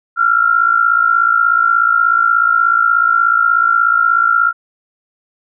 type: tone pair together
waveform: sine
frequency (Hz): 1349 / 1405.6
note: E6 / F6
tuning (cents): +40 / +11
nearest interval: minor second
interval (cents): 71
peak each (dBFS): -12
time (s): 0.16-4.53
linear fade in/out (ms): 50
effects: none